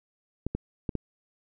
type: clicks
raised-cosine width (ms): 3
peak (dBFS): -16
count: 4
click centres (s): 0.466 / 0.55 / 0.892 / 0.953
effects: none